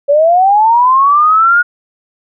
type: linear sweep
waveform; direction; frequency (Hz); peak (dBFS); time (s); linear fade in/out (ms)
sine; up; 555 to 1448; -5; 0.08-1.63; 20
effects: none